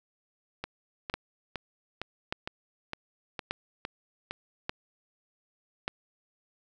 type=two click trains; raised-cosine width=0.3 ms; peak=-18 / -14 dBFS; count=9 / 5; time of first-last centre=0.64-4.31 / 1.14-5.879 s; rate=2.18 / 0.844 Hz; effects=none